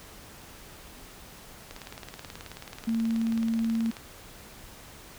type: click train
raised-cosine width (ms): 0.2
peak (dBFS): -23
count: 43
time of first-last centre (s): 1.71-3.968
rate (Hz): 18.6
type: tone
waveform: sine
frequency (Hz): 226.8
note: A#3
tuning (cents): -47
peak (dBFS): -24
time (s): 2.87-3.91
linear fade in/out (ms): 10
effects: pink hiss -48 dBFS RMS until 5.18 s